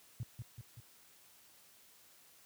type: tone with echo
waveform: sine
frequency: 117.9 Hz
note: A#2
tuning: 20 cents sharp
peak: -36 dBFS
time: 0.2-0.23 s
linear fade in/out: 0 ms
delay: 190 ms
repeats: 3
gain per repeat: -4 dB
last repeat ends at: 0.8 s
effects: white hiss -63 dBFS RMS until 2.45 s + high-pass 60 Hz 12 dB/octave